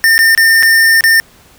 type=tone with dropouts; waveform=square; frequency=1809 Hz; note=A6; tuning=48 cents sharp; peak=-6 dBFS; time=0.04-1.2 s; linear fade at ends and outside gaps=0 ms; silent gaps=0.18-0.19 / 0.35-0.376 / 0.626-0.631 / 1.008-1.039 s; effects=pink hiss -44 dBFS RMS until 1.58 s